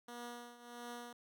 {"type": "tone with tremolo", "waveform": "10% pulse", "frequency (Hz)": 240, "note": "B3", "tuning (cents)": -49, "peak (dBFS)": -36, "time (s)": [0.08, 1.13], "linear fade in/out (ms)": 5, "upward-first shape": "triangle", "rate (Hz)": 1.5, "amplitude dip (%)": 80, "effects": []}